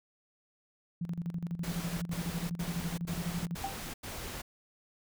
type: tone with tremolo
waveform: sine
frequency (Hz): 170.7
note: F3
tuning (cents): -39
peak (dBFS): -31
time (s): 1.01-3.55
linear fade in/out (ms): 5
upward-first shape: square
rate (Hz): 12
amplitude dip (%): 75
type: noise bursts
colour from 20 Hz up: pink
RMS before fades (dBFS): -41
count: 6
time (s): 1.63-4.42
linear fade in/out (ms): 10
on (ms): 390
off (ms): 90
type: tone with exponential decay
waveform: sine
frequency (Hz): 784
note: G5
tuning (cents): 0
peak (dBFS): -29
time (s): 3.64-3.8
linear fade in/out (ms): 2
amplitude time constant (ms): 34
effects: none